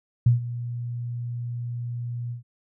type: tone with ADSR envelope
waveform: sine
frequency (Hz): 120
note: B2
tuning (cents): -49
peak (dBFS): -12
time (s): 0.26-2.43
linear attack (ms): 6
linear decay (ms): 130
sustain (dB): -16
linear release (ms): 120
effects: none